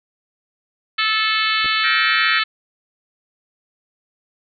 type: harmonic tone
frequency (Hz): 436.6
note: A4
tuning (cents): -13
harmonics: 3 / 4 / 5 / 6 / 7 / 8 / 9 / 10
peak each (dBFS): -22 / -23 / -24 / -25 / -25 / -26 / -27 / -27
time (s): 0.98-2.44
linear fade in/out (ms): 10
type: clicks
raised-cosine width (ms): 2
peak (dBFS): -23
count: 2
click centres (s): 1.646 / 1.658
type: chord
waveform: sine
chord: G minor seventh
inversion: third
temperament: just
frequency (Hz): 1411.2 / 1568 / 1881.6 / 2352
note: F6 / G6 / Bb6 / D7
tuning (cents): +18 / 0 / +16 / +2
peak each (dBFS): -26 / -26 / -21 / -25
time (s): 1.83-2.4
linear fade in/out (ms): 20
effects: none